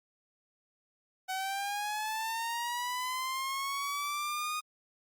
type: linear sweep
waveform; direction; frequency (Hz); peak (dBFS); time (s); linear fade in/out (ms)
sawtooth; up; 748 to 1240; -29; 1.28-4.61; 20
effects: Opus 48 kbps